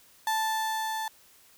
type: tone with level ramp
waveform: 35% pulse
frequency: 880 Hz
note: A5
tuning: in tune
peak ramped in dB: -23 to -29 dBFS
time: 0.27-1.08 s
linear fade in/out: 2 ms
effects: white hiss -58 dBFS RMS until 1.57 s